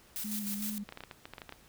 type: noise with tremolo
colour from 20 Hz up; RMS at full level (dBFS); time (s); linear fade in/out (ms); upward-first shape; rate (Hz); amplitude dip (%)
blue; -37; 0.16-0.78; 0; square; 6.5; 50
type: tone with vibrato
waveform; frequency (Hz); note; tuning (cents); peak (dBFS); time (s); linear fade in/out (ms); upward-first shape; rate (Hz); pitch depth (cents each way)
sine; 207.7; G#3; 0; -36; 0.24-0.84; 10; square; 2.8; 28
type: clicks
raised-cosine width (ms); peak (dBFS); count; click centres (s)
0.3; -27; 12; 0.89 / 0.924 / 0.974 / 1.006 / 1.037 / 1.112 / 1.255 / 1.336 / 1.382 / 1.418 / 1.493 / 1.524
effects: pink hiss -60 dBFS RMS until 1.68 s